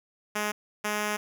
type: tone pair in turn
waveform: 5% pulse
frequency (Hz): 209.8 / 209.8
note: G#3 / G#3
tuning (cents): +18 / +18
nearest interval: unison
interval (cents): 0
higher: neither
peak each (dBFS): -16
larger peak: neither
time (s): 0.35-0.52 / 0.84-1.17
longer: second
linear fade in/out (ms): 10
effects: none